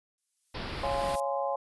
violet noise with exponential growth, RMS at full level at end -37 dBFS, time 0.18-1.2 s, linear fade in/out 1 ms, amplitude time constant 220 ms
pink low-pass noise, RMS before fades -37 dBFS, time 0.54-1.16 s, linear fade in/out 10 ms, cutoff 5200 Hz, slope 96 dB/octave
sine chord, Db major seventh, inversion none, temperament just, 554.4 / 693 / 831.5 / 1039.4 Hz, Db5 / F5 / Ab5 / C6, 0 / -14 / +2 / -12 cents, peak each -31 / -36 / -33 / -36 dBFS, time 0.83-1.56 s, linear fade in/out 5 ms
effects resampled to 24000 Hz

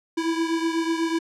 square beating tone pair, 327.5 / 335.6 Hz, E4 / E4, -11 / +31 cents, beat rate 8.1 Hz, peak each -24 / -29 dBFS, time 0.17-1.19 s, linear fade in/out 10 ms, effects low-pass 7000 Hz 12 dB/octave

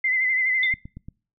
sine tone with vibrato, 2050 Hz, C7, 36 cents flat, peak -19 dBFS, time 0.04-0.74 s, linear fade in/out 5 ms, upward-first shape sine, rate 12 Hz, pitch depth 46 cents each way
sine tone with exponential decay, 3579 Hz, A7, 29 cents sharp, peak -21 dBFS, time 0.63-0.74 s, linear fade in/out 2 ms, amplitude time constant 23 ms
click train, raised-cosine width 5 ms, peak -25 dBFS, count 4, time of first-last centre 0.74-1.085 s, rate 8.69 Hz
effects noise-tail reverb RT60 0.4 s tail -25 dB re dry

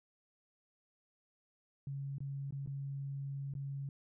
sine tone with dropouts, 138.59 Hz, C#3, in tune, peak -38 dBFS, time 1.87-3.89 s, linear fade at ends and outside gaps 2 ms, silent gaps 2.183-2.204 / 2.508-2.524 / 2.662-2.673 / 3.538-3.551 s, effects none

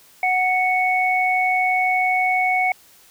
sine tone pair together, 739.8 / 2217 Hz, F#5 / C#7, 0 / 0 cents, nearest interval octave + perfect fifth, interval 1900 cents, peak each -19 dBFS, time 0.23-2.72 s, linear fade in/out 2 ms, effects white hiss -51 dBFS RMS until 3.1 s

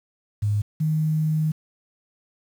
sine tone pair in turn, 103.83 / 155.83 Hz, G#2 / D#3, 0 / +3 cents, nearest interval perfect fifth, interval 703 cents, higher second, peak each -19 dBFS, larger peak neither, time 0.42-0.62 / 0.8-1.52 s, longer second, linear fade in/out 10 ms, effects 8-bit

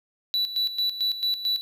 triangle tone with tremolo, 3951 Hz, B7, in tune, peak -20 dBFS, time 0.34-1.61 s, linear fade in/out 0 ms, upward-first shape square, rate 4.5 Hz, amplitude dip 70%, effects none

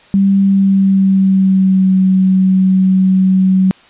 sine tone with pitch glide, 196 to 188.34 Hz, G3 to F#3, 0 to +31 cents, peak -7 dBFS, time 0.14-3.71 s, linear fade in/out 0 ms, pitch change -69 cents, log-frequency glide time 0.41-1.95 s, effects white hiss -44 dBFS RMS until 3.89 s + resampled to 8000 Hz

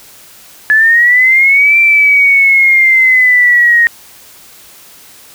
sine linear two-way sweep, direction up then down, 1713 to 2354 to 1863 Hz, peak -4 dBFS, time 0.7-3.87 s, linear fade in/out 0 ms, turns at 1.78 s, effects white hiss -38 dBFS RMS until 5.34 s

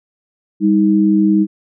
sine tone pair together, 198.94 / 315.8 Hz, G3 / D#4, +26 / +26 cents, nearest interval minor sixth, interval 800 cents, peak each -12 dBFS, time 0.6-1.47 s, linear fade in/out 50 ms, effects none

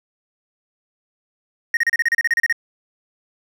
triangle tone bursts, 1864.7 Hz, A#6, in tune, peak -12 dBFS, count 13, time 1.74-2.526 s, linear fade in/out 2 ms, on 30 ms, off 33 ms, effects none

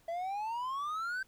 triangle exponential sweep, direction up, 659.3 to 1568 Hz, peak -32 dBFS, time 0.08-1.23 s, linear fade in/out 5 ms, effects pink hiss -67 dBFS RMS until 1.27 s

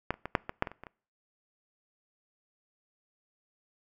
clicks, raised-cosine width 0.5 ms, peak -12 / -30 / -20 / -8 / -19 / -10 / -21 / -30 / -28 / -29 dBFS, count 10, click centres 0.106 / 0.141 / 0.256 / 0.352 / 0.494 / 0.624 / 0.672 / 0.716 / 0.836 / 0.868 s, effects noise-tail reverb RT60 0.5 s tail -25 dB re dry

